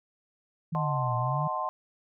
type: exponential two-way sweep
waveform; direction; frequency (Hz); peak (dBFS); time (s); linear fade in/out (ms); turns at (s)
sine; down then up; 164.81 to 116.7 to 156.6; -28; 0.72-1.48; 10; 1.16
type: chord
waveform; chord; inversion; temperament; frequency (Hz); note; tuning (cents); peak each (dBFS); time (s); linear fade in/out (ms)
sine; D# diminished seventh; none; equal; 622.3 / 740 / 880 / 1046.5; D#5 / F#5 / A5 / C6; 0 / 0 / 0 / 0; -36 / -35 / -35 / -31; 0.75-1.69; 0
effects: none